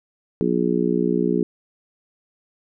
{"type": "harmonic tone", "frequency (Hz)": 60, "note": "B1", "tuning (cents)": -49, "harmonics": [3, 4, 5, 6, 7], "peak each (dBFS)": [-24, -24, -24, -24, -24], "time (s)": [0.41, 1.43], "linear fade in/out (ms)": 0, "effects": []}